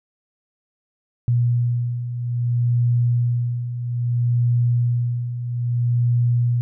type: beating tone pair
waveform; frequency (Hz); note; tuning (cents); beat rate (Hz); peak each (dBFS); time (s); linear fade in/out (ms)
sine; 120 / 120.61; B2 / B2; -49 / -41; 0.61; -24 / -18; 1.28-6.61; 0
effects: none